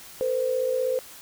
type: tone pair together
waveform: sine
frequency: 457 / 513 Hz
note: A#4 / C5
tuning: -34 / -34 cents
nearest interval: major second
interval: 200 cents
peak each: -29 / -23 dBFS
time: 0.21-0.99 s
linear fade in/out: 0 ms
effects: white hiss -45 dBFS RMS until 1.21 s